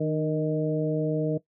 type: harmonic tone with a mistuned harmonic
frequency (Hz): 155.56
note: D#3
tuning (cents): 0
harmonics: 1 / 2 / 3 / 4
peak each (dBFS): -27 / -29 / -28 / -32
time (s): 0-1.38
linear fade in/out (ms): 10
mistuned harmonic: 2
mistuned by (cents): -35
effects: noise-tail reverb RT60 0.1 s tail -17 dB re dry